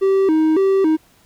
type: tone with vibrato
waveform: triangle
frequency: 349.2 Hz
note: F4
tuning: in tune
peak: -10 dBFS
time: 0.01-0.97 s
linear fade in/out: 20 ms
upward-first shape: square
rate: 1.8 Hz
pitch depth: 180 cents each way
effects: pink hiss -54 dBFS RMS until 1.25 s